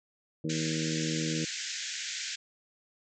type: harmonic tone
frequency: 79 Hz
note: D#2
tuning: 27 cents sharp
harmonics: 2 / 3 / 4 / 5 / 6 / 7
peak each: -33 / -38 / -34 / -47 / -40 / -49 dBFS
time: 0.44-1.45 s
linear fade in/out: 5 ms
type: band-pass noise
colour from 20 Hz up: white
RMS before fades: -37 dBFS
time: 0.49-2.36 s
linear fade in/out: 10 ms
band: 1500 to 7400 Hz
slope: 96 dB/octave
effects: none